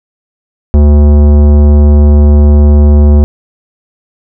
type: tone with tanh clipping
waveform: sine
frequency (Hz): 73.42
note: D2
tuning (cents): 0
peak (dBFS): -3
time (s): 0.74-3.24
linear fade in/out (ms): 0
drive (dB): 16
effects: none